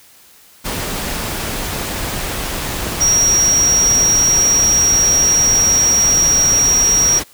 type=tone in noise; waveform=sine; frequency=5670 Hz; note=F8; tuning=25 cents sharp; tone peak=-10 dBFS; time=3-7.2 s; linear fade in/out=20 ms; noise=pink; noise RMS=-22 dBFS; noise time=0.64-7.24 s; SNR=+9 dB; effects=white hiss -46 dBFS RMS until 7.33 s